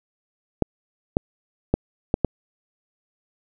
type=clicks; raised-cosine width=2 ms; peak=-4 dBFS; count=5; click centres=0.623 / 1.169 / 1.74 / 2.141 / 2.247 s; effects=none